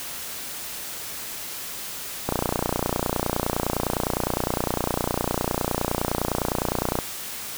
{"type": "click train", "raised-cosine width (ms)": 1, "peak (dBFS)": -8, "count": 141, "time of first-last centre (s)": [2.29, 6.988], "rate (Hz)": 29.8, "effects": ["white hiss -34 dBFS RMS until 7.57 s"]}